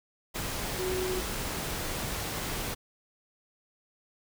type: tone in noise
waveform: sine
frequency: 370 Hz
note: F#4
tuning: in tune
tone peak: -30 dBFS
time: 0.78-1.21 s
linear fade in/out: 20 ms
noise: pink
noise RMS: -34 dBFS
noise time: 0.34-2.75 s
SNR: +1 dB
effects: none